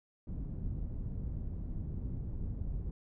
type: low-pass noise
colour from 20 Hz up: pink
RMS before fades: -38 dBFS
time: 0.27-2.91 s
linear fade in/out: 2 ms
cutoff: 160 Hz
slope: 12 dB/octave
effects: none